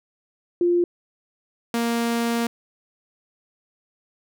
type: tone pair in turn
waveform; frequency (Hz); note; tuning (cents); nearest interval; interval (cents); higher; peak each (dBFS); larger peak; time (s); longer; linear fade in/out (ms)
sine / sawtooth; 349.2 / 233.6; F4 / A#3; 0 / +4; perfect fifth; 696; first; -16 / -17; first; 0.61-0.84 / 1.74-2.47; second; 2
effects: none